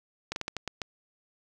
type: slowing click train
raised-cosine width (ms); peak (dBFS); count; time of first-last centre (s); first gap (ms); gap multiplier
0.2; -15; 7; 0.32-0.818; 41; 1.28
effects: none